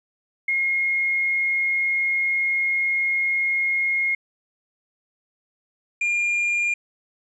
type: tone pair in turn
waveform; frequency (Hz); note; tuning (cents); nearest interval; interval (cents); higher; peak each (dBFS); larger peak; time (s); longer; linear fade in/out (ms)
sine / triangle; 2149 / 2407; C7 / D7; +46 / +42; major second; 196; second; -19 / -18; second; 0.48-4.15 / 6.01-6.74; first; 5
effects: resampled to 24000 Hz + 10-bit